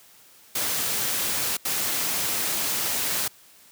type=noise bursts at uneven times; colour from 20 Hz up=white; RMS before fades=-26 dBFS; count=2; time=0.55-1.57 / 1.65-3.28 s; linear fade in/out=5 ms; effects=white hiss -53 dBFS RMS until 3.71 s + high-pass 80 Hz 12 dB/octave